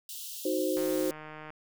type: high-pass noise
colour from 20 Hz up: white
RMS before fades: -41 dBFS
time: 0.09-1.11 s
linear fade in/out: 2 ms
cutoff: 2800 Hz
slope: 96 dB/octave
type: chord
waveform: sine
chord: C diminished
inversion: first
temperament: equal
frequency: 311.1 / 370 / 523.3 Hz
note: Eb4 / Gb4 / C5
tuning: 0 / 0 / 0 cents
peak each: -31 dBFS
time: 0.45-1.11 s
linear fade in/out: 5 ms
type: click train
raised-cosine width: 0.5 ms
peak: -29 dBFS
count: 114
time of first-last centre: 0.77-1.504 s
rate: 154 Hz
effects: none